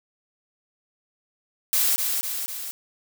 blue noise with echo, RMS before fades -21 dBFS, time 1.73-1.96 s, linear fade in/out 0 ms, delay 250 ms, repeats 3, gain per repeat -4 dB, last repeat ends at 2.71 s, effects none

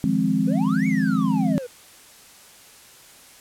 sine chord, F minor seventh, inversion third, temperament equal, 155.56 / 174.61 / 207.7 / 261.6 Hz, Eb3 / F3 / Ab3 / C4, 0 / 0 / 0 / 0 cents, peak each -28 / -24 / -22 / -22 dBFS, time 0.04-1.58 s, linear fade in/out 0 ms
triangle exponential two-way sweep, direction up then down, 471.7 to 2283 to 471.7 Hz, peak -28 dBFS, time 0.47-1.67 s, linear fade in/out 10 ms, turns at 0.87 s
effects white hiss -48 dBFS RMS until 3.4 s + low-pass 12000 Hz 12 dB/octave

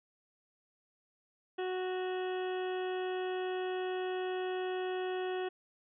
harmonic tone with a mistuned harmonic, 369.4 Hz, F#4, 3 cents flat, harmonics 1 / 2 / 3 / 4 / 5 / 7 / 8 / 9, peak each -34 / -41 / -50 / -48 / -48 / -52 / -53 / -53 dBFS, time 1.58-5.49 s, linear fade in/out 10 ms, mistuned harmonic 8, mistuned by -22 cents, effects none

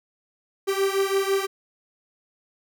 45% pulse beating tone pair, 388.2 / 394.2 Hz, G4 / G4, -17 / +10 cents, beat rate 6 Hz, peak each -23 / -25 dBFS, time 0.67-1.47 s, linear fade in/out 20 ms, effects none

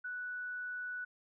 sine tone, 1480 Hz, F#6, in tune, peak -38 dBFS, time 0.04-1.05 s, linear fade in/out 10 ms, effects none

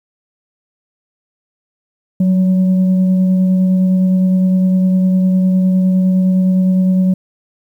sine tone with frequency modulation, 185.1 Hz, F#3, 1 cent sharp, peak -9 dBFS, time 2.2-7.14 s, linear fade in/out 5 ms, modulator 380 Hz, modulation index 0.22, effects 8-bit

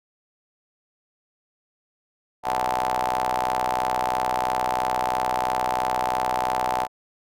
sawtooth ring-modulated tone, 63 Hz, B1, 35 cents sharp, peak -15 dBFS, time 2.43-6.88 s, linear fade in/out 50 ms, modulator 809 Hz, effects none

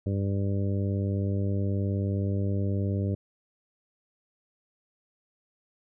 harmonic tone, 99 Hz, G2, 18 cents sharp, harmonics 1 / 2 / 3 / 4 / 5 / 6, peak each -26 / -32 / -36 / -38 / -40 / -42 dBFS, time 0.06-3.15 s, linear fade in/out 5 ms, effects none

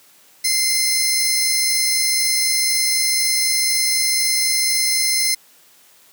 15% pulse tone pair together, 2082 / 5246 Hz, C7 / E8, -9 / -9 cents, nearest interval octave + major third, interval 1600 cents, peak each -13 dBFS, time 0.44-5.35 s, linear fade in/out 10 ms, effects white hiss -51 dBFS RMS until 6.12 s + high-pass 150 Hz 12 dB/octave

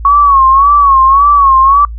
sine tone with vibrato, 1108.7 Hz, C#6, in tune, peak -3 dBFS, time 0.05-1.85 s, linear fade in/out 2 ms, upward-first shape sine, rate 1.8 Hz, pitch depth 85 cents each way, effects noise-tail reverb RT60 0.1 s tail -26 dB re dry + added 56 Hz sine -20 dBFS peak until 1.98 s

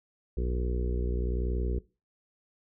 harmonic tone, 61 Hz, B1, 21 cents flat, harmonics 1 / 2 / 3 / 4 / 5 / 6 / 7 / 8, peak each -28 / -40 / -39 / -43 / -46 / -38 / -40 / -46 dBFS, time 0.37-1.79 s, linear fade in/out 5 ms, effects noise-tail reverb RT60 0.3 s tail -20 dB re dry

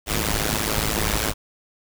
pink noise with amplitude modulation, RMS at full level -19 dBFS, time 0.06-1.34 s, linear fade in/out 50 ms, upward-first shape sine, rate 107 Hz, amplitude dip 95%, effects none

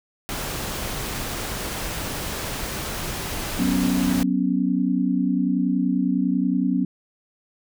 pink noise, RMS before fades -29 dBFS, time 0.29-4.23 s, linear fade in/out 0 ms
sine chord, F# suspended fourth, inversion none, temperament equal with one note detuned, 185.75 / 246.9 / 277.2 Hz, F#3 / B3 / C#4, +7 / 0 / 0 cents, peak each -23 dBFS, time 3.59-6.85 s, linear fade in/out 5 ms
effects none

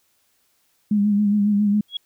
sine tone with vibrato, 205.9 Hz, G#3, 15 cents flat, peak -15 dBFS, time 0.91-1.81 s, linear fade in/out 5 ms, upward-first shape sine, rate 7.3 Hz, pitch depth 41 cents each way
sine tone with exponential growth, 3322 Hz, G#7, in tune, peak -20 dBFS, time 1.88-1.97 s, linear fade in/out 5 ms, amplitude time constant 19 ms
effects white hiss -65 dBFS RMS until 2.05 s

